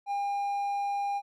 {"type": "tone", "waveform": "triangle", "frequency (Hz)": 805, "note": "G5", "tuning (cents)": 46, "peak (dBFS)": -26, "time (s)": [0.06, 1.22], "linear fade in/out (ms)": 50, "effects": []}